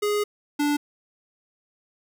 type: tone pair in turn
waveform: square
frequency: 415.3 / 292.1 Hz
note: G#4 / D4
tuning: 0 / -9 cents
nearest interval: tritone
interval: 609 cents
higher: first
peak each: -22 / -21 dBFS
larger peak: second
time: 0.02-0.24 / 0.59-0.77 s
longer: first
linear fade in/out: 10 ms
effects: none